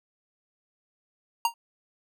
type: tone with exponential decay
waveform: square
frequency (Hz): 932.3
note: A#5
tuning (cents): 0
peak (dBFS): -18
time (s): 1.45-1.54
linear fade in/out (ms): 2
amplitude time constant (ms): 19
effects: none